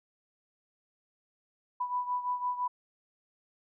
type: beating tone pair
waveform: sine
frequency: 987.8 / 993.7 Hz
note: B5 / B5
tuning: 0 / +10 cents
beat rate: 5.9 Hz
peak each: -31 / -36 dBFS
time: 1.8-2.68 s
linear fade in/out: 10 ms
effects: none